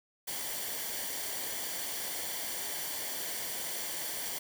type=noise with comb filter; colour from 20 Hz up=white; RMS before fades=-37 dBFS; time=0.27-4.39 s; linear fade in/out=10 ms; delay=0.77 ms; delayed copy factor=-0.55; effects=none